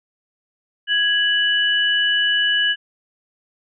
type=tone pair together; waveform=sine; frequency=1661.2 / 2960 Hz; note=G#6 / F#7; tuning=0 / 0 cents; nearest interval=minor seventh; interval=1000 cents; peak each=-18 dBFS; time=0.87-2.76 s; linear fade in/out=50 ms; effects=none